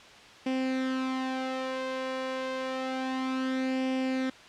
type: tone with flanger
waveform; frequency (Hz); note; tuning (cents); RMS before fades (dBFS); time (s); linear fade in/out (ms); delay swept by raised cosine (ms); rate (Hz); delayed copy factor
sawtooth; 260.9; C4; -5; -31; 0.46-4.3; 5; 0.37 to 2.07; 0.29; +0.6
effects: white hiss -50 dBFS RMS until 4.48 s + low-pass 4000 Hz 12 dB/octave